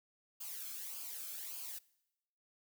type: noise with flanger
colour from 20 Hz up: blue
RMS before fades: -45 dBFS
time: 0.4-1.79 s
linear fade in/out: 10 ms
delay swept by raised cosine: 0.52 to 1.07 ms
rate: 1.7 Hz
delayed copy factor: -0.6
effects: noise-tail reverb RT60 0.9 s tail -22 dB re dry